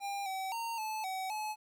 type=tone with pitch steps; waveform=square; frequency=800 / 764 / 921 / 868 / 757 / 856 Hz; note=G5 / G5 / A#5 / A5 / F#5 / A5; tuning=+35 / -45 / -21 / -24 / +39 / -48 cents; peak=-36 dBFS; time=0-1.56 s; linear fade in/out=50 ms; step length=260 ms; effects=12-bit